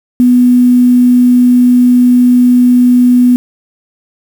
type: tone with quantisation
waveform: sine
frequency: 246.9 Hz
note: B3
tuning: in tune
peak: -3 dBFS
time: 0.2-3.36 s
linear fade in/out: 0 ms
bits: 5
effects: none